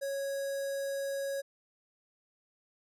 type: tone with notch filter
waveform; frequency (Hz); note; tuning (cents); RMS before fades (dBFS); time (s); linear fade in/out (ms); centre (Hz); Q
square; 552; C#5; -7; -35; 0.01-1.42; 20; 2700; 1
effects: resampled to 32000 Hz